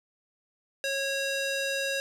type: tone with band-pass filter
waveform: square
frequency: 548 Hz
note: C#5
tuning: 20 cents flat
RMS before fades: -30 dBFS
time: 0.84-2 s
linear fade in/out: 0 ms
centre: 3500 Hz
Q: 0.58
effects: none